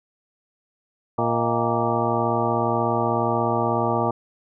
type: harmonic tone with a mistuned harmonic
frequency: 116.54 Hz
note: A#2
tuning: in tune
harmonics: 1 / 2 / 3 / 4 / 5 / 6 / 7 / 8 / 10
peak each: -28 / -28 / -28 / -28 / -28 / -28 / -28 / -28 / -28 dBFS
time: 1.18-4.11 s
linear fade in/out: 5 ms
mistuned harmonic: 5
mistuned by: +100 cents
effects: none